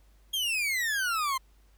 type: exponential sweep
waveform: 40% pulse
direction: down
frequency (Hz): 3290 to 1029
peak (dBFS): -26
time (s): 0.33-1.38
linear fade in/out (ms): 10
effects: added 50 Hz sine -57 dBFS peak until 1.77 s + pink hiss -68 dBFS RMS until 1.77 s